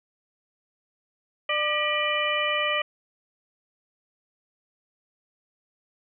harmonic tone with a mistuned harmonic, 597 Hz, D5, 28 cents sharp, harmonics 1 / 2 / 3 / 4 / 5, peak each -29 / -29 / -29 / -29 / -29 dBFS, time 1.49-2.82 s, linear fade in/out 5 ms, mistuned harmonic 3, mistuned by +130 cents, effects none

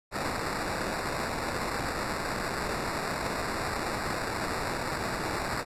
blue noise with sample-and-hold, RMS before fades -32 dBFS, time 0.11-5.65 s, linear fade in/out 50 ms, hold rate 3150 Hz, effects low-pass 11000 Hz 12 dB/octave

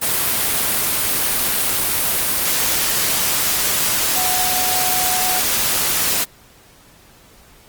sine tone in noise, 737 Hz, F#5, 7 cents flat, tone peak -23 dBFS, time 4.15-5.41 s, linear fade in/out 20 ms, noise white, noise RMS -18 dBFS, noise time 0.01-6.25 s, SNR -8 dB, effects pink hiss -48 dBFS RMS until 7.68 s + Opus 32 kbps

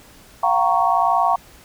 sine chord, Gb major seventh, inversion third, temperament equal with one note detuned, 698.5 / 759.5 / 932.3 / 1108.7 Hz, F5 / Gb5 / Bb5 / Db6, 0 / +45 / 0 / 0 cents, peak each -20 dBFS, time 0.43-1.36 s, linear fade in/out 5 ms, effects pink hiss -47 dBFS RMS until 1.64 s

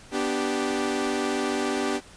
sawtooth chord, G major, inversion first, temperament equal with one note detuned, 246.9 / 293.7 / 390 Hz, B3 / D4 / G4, 0 / 0 / -9 cents, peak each -26 / -25 / -24 dBFS, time 0.11-2.01 s, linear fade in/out 50 ms, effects pink hiss -49 dBFS RMS until 2.16 s + resampled to 22050 Hz

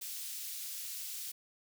white high-pass noise, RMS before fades -42 dBFS, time 0.01-1.32 s, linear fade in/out 10 ms, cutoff 3300 Hz, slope 12 dB/octave, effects none

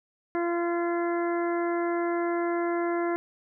harmonic tone, 343.4 Hz, F4, 29 cents flat, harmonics 1 / 2 / 3 / 4 / 5 / 6, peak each -26 / -32 / -36 / -38 / -40 / -42 dBFS, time 0.35-3.16 s, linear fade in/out 0 ms, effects none

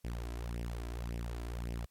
sawtooth tone with flanger, 58.5 Hz, A#1, 7 cents sharp, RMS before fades -39 dBFS, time 0.04-1.86 s, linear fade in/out 10 ms, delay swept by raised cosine 0.36 to 3.06 ms, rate 1.8 Hz, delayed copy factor +0.7, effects white hiss -75 dBFS RMS until 1.9 s + MP3 64 kbps

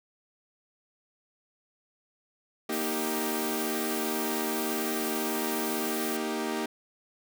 sawtooth chord, Eb major, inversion second, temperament equal, 233.1 / 311.1 / 392 Hz, Bb3 / Eb4 / G4, 0 / 0 / 0 cents, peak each -30 dBFS, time 2.69-6.66 s, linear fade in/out 5 ms
blue noise, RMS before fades -36 dBFS, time 2.72-6.17 s, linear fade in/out 5 ms
effects none

